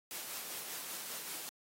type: noise with tremolo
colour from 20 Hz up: white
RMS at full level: -42 dBFS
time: 0.11-1.49 s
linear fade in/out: 0 ms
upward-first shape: sine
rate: 5.1 Hz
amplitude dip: 30%
effects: high-pass 200 Hz 12 dB/octave + AAC 48 kbps